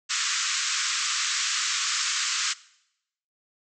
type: band-pass noise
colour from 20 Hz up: white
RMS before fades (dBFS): -27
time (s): 0.09-2.54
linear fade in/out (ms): 20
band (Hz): 1100 to 7700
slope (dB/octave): 96
effects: noise-tail reverb RT60 0.8 s tail -20 dB re dry